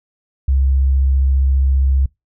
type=tone with vibrato; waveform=sine; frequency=67.1 Hz; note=C2; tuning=44 cents sharp; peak=-11 dBFS; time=0.48-2.06 s; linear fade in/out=5 ms; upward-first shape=square; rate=15 Hz; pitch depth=11 cents each way; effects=noise-tail reverb RT60 0.2 s tail -25 dB re dry